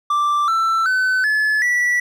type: tone with pitch steps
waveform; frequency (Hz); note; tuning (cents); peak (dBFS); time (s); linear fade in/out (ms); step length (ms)
triangle; 1174.7 / 1333.9 / 1514.6 / 1719.9 / 1952.9; D6 / E6 / F#6 / A6 / B6; 0 / +20 / +40 / -40 / -20; -13; 0.1-2; 5; 380
effects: none